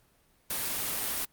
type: noise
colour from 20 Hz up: white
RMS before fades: -32 dBFS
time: 0.5-1.25 s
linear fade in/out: 5 ms
effects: pink hiss -66 dBFS RMS until 1.32 s + Opus 32 kbps